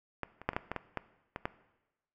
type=clicks; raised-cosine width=0.5 ms; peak=-19 / -30 / -13 / -26 / -15 / -19 / -19 / -18 / -22 / -17 dBFS; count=10; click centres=0.233 / 0.416 / 0.49 / 0.533 / 0.565 / 0.716 / 0.763 / 0.973 / 1.361 / 1.455 s; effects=noise-tail reverb RT60 1.0 s tail -17 dB re dry